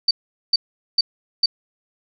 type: tone bursts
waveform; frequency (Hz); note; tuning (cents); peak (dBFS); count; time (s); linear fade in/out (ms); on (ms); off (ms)
sine; 4602; D8; -36; -12; 4; 0.08-1.46; 5; 30; 420
effects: none